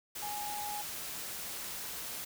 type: tone in noise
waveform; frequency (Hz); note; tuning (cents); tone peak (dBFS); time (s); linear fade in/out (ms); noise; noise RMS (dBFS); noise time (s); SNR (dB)
sine; 830.6; G#5; 0; -38; 0.22-0.82; 10; white; -41; 0.15-2.25; 0
effects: none